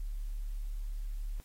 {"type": "tone", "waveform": "sine", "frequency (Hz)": 35.99, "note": "D1", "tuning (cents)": -34, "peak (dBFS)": -34, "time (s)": [0, 1.4], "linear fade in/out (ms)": 0, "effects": ["white hiss -64 dBFS RMS until 1.44 s", "AAC 48 kbps"]}